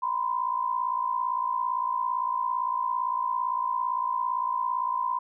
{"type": "tone pair together", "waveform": "sine", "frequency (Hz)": [970, 1027.7], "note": ["B5", "C6"], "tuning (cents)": [-31, -31], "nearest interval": "minor second", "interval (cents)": 100, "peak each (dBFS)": [-29, -27], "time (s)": [0.02, 5.19], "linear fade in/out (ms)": 10, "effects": []}